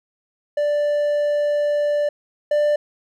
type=tone pair in turn; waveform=triangle; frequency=587.3 / 591.7 Hz; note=D5 / D5; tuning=0 / +13 cents; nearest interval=unison; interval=13 cents; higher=second; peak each=-15 / -13 dBFS; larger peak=second; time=0.57-2.09 / 2.51-2.76 s; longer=first; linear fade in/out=5 ms; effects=none